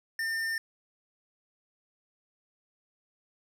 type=tone with tanh clipping; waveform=sine; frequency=1805 Hz; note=A6; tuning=44 cents sharp; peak=-31 dBFS; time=0.19-0.58 s; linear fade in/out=2 ms; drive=15 dB; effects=none